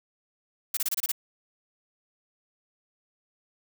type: noise bursts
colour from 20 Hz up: blue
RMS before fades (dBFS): -27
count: 7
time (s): 0.74-1.119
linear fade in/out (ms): 5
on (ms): 31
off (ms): 27
effects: none